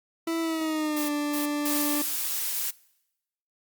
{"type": "tone with pitch glide", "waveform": "40% pulse", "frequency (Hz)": [329.6, 293.6], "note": ["E4", "D4"], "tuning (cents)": [0, 0], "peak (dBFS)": -25, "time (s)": [0.27, 2.02], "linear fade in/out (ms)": 5, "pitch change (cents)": -200, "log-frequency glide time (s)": [0.41, 1.11]}
{"type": "noise bursts", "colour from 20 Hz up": "blue", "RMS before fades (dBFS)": -33, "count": 3, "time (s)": [0.96, 1.83], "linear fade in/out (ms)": 10, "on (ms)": 130, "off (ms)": 240}
{"type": "noise", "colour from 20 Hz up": "blue", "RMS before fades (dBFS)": -29, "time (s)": [1.65, 2.71], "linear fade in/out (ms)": 10}
{"effects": ["noise-tail reverb RT60 0.9 s tail -23 dB re dry", "Opus 48 kbps"]}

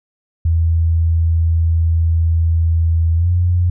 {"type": "tone with pitch glide", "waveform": "sine", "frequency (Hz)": [82.41, 88.32], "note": ["E2", "F2"], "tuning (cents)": [0, 20], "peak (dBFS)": -11, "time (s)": [0.45, 3.7], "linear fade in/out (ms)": 5, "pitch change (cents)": 120, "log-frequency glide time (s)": [3.16, 3.29], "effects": []}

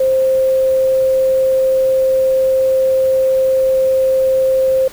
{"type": "tone with quantisation", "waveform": "sine", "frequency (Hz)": 526, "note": "C5", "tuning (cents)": 9, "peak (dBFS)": -10, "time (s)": [0, 4.88], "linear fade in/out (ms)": 5, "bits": 6, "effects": ["pink hiss -37 dBFS RMS until 4.92 s"]}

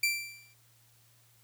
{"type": "tone with exponential decay", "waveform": "sawtooth", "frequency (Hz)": 2349, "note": "D7", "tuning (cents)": 0, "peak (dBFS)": -20, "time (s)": [0.03, 0.54], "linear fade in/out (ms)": 5, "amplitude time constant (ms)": 110, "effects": ["added 116 Hz sine -65 dBFS peak until 1.43 s", "white hiss -65 dBFS RMS until 1.43 s"]}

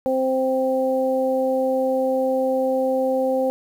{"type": "harmonic tone", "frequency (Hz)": 261.6, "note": "C4", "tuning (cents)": 0, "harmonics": [1, 2, 3], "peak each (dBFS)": [-25, -19, -28], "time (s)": [0.06, 3.5], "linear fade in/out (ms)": 0, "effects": ["8-bit"]}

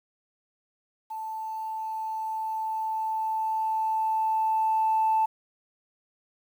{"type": "tone with level ramp", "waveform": "sine", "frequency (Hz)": 880, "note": "A5", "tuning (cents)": 0, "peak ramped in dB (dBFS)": [-32, -19], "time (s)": [1.1, 5.26], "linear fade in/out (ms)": 10, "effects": ["tanh soft clip ceiling -16 dBFS", "9-bit"]}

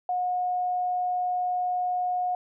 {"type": "tone", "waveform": "sine", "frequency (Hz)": 724, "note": "F#5", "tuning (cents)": -38, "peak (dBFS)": -24, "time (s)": [0.09, 2.35], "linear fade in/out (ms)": 2, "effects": []}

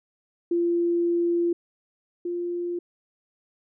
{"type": "tone pair in turn", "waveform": "sine", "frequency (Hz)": [343.7, 348.9], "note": ["F4", "F4"], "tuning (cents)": [-28, -2], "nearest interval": "unison", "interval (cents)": 26, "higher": "second", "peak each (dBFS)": [-20, -26], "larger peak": "first", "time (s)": [[0.51, 1.53], [2.25, 2.79]], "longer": "first", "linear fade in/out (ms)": 5, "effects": []}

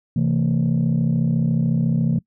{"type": "chord", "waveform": "sine", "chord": "A minor", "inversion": "first", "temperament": "equal with one note detuned", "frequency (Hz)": [130.81, 164.81, 224.8], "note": ["C3", "E3", "A3"], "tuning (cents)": [0, 0, 37], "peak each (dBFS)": [-20, -18, -20], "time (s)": [0.16, 2.19], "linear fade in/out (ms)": 5, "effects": ["noise-tail reverb RT60 0.1 s tail -24 dB re dry", "tanh soft clip ceiling -12 dBFS"]}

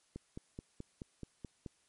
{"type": "click train", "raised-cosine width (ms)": 3, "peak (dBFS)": -30, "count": 8, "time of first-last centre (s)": [0.16, 1.662], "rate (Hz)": 4.66, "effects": ["white hiss -72 dBFS RMS until 1.88 s", "MP3 48 kbps"]}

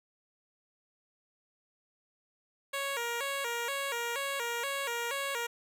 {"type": "tone with vibrato", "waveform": "10% pulse", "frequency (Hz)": 511, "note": "C5", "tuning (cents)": -41, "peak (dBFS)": -24, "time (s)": [2.73, 5.47], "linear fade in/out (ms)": 10, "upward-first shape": "square", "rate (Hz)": 2.1, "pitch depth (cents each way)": 140, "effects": []}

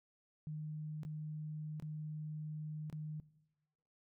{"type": "tone with dropouts", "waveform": "sine", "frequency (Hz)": 153.3, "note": "D#3", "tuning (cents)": -25, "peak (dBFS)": -40, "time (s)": [0.47, 3.2], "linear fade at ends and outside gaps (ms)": 0, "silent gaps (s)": [[1.033, 1.05], [1.799, 1.824], [2.899, 2.927]], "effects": ["noise-tail reverb RT60 1.0 s tail -20 dB re dry"]}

